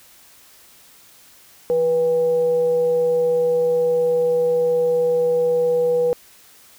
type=tone with frequency modulation; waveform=sine; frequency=487.9 Hz; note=B4; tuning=21 cents flat; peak=-15 dBFS; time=1.7-6.13 s; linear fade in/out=0 ms; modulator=319 Hz; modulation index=0.2; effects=white hiss -49 dBFS RMS until 6.78 s